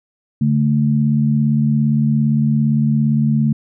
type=tone pair together; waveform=sine; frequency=143.2 / 220.7 Hz; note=D3 / A3; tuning=-43 / +5 cents; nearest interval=perfect fifth; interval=748 cents; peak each=-15 dBFS; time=0.41-3.53 s; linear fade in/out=5 ms; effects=none